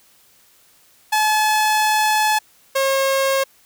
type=tone pair in turn; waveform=sawtooth; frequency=858 / 540.5 Hz; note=A5 / C#5; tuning=-44 / -44 cents; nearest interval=minor sixth; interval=800 cents; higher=first; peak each=-11 / -12 dBFS; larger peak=first; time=1.12-2.39 / 2.75-3.44 s; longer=first; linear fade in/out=10 ms; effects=white hiss -54 dBFS RMS until 3.65 s